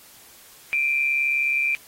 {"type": "tone pair together", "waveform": "sine", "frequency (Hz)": [2364, 2503], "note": ["D7", "D#7"], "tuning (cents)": [11, 10], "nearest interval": "minor second", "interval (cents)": 99, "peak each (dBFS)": [-20, -27], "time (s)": [0.73, 1.75], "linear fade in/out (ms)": 0, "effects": ["white hiss -49 dBFS RMS until 1.87 s", "AAC 48 kbps"]}